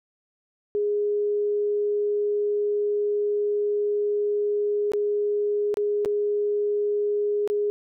sine tone with dropouts, 413.8 Hz, G#4, 6 cents flat, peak -21 dBFS, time 0.75-7.7 s, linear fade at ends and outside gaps 0 ms, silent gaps 4.919-4.935 / 5.742-5.771 / 6.049-6.058 / 7.476-7.5 s, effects none

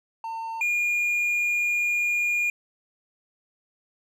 triangle tone pair in turn, 904 / 2425 Hz, A5 / D#7, +47 / -45 cents, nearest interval octave + perfect fourth, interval 1708 cents, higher second, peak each -28 / -20 dBFS, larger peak second, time 0.24-0.61 / 0.61-2.5 s, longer second, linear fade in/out 2 ms, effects none

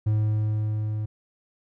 triangle tone with level ramp, 107.2 Hz, A2, 45 cents flat, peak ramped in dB -17 to -24 dBFS, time 0.06-1.06 s, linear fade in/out 10 ms, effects none

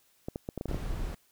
clicks, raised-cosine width 2 ms, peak -21 dBFS, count 8, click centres 0.285 / 0.359 / 0.489 / 0.577 / 0.611 / 0.657 / 0.713 / 0.745 s
brown noise, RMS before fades -34 dBFS, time 0.68-1.15 s, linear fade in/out 5 ms
effects white hiss -67 dBFS RMS until 1.31 s

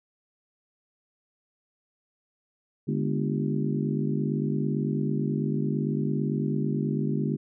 harmonic tone with a mistuned harmonic, 49 Hz, G1, in tune, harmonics 3 / 4 / 5 / 6 / 7 / 8, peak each -28 / -30 / -32 / -34 / -35 / -36 dBFS, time 2.87-7.37 s, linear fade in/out 20 ms, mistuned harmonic 4, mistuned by +100 cents, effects none

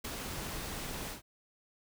pink noise with ADSR envelope, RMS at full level -35 dBFS, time 0.04-1.22 s, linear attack 11 ms, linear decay 6 ms, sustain -5 dB, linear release 120 ms, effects none

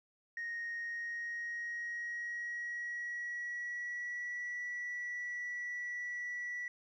sine tone with pitch glide, 1864.7 to 1950.6 Hz, A#6 to B6, 0 to -22 cents, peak -36 dBFS, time 0.37-6.68 s, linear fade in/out 2 ms, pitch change +78 cents, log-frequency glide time 0.79-4.51 s, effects tanh soft clip ceiling -35 dBFS + 13-bit

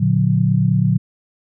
sine chord, Bb augmented, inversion none, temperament just, 116.54 / 145.68 / 182.1 Hz, Bb2 / D3 / F#3, 0 / -14 / -27 cents, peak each -17 dBFS, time 0-0.98 s, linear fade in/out 10 ms, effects none

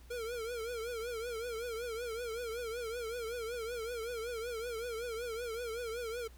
square tone with vibrato, 466.2 Hz, A#4, in tune, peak -38 dBFS, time 0.1-6.28 s, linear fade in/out 10 ms, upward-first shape triangle, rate 5.3 Hz, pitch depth 120 cents each way, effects added 60 Hz sine -53 dBFS peak until 6.37 s + pink hiss -63 dBFS RMS until 6.37 s

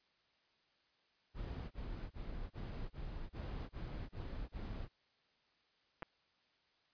brown noise bursts, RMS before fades -44 dBFS, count 9, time 1.34-4.886 s, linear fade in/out 50 ms, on 370 ms, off 27 ms
clicks, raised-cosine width 0.5 ms, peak -29 dBFS, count 2, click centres 6.023 / 6.029 s
effects white hiss -75 dBFS RMS until 6.93 s + resampled to 11025 Hz

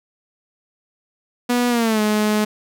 sawtooth tone with pitch glide, 243.8 to 212.2 Hz, B3 to G#3, -22 to +38 cents, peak -12 dBFS, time 1.49-2.45 s, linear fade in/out 10 ms, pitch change -240 cents, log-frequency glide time 1.69-2.01 s, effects none

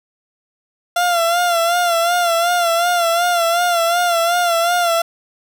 30% pulse tone with vibrato, 689 Hz, F5, 24 cents flat, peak -11 dBFS, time 0.96-5.02 s, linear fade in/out 5 ms, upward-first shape sine, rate 2.7 Hz, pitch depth 56 cents each way, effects none

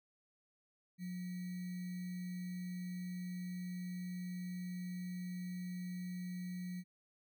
sine tone with sample-and-hold, 180.2 Hz, F#3, 45 cents flat, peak -40 dBFS, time 0.98-6.84 s, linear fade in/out 50 ms, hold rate 2100 Hz, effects none

